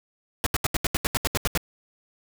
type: noise bursts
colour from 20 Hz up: pink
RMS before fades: -23 dBFS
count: 12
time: 0.44-1.575 s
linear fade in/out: 0 ms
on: 24 ms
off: 77 ms
effects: none